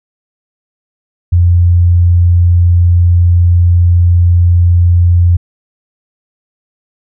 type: tone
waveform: sine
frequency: 87.31 Hz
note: F2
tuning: in tune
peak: -4 dBFS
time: 1.32-5.37 s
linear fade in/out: 10 ms
effects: none